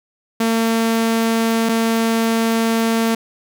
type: tone pair in turn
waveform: sawtooth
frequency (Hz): 226.8 / 226.8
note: A#3 / A#3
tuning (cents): -47 / -47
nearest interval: unison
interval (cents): 0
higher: neither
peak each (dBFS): -11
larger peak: neither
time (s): 0.4-1.69 / 1.69-3.15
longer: second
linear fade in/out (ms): 5
effects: none